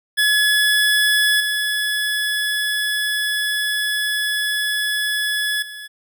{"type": "tone with level steps", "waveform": "25% pulse", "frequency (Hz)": 1701, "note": "G#6", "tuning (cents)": 41, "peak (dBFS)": [-10, -15, -28], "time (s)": [0.17, 5.88], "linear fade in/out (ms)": 20, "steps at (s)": [1.4, 5.62], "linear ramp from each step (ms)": 5, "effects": []}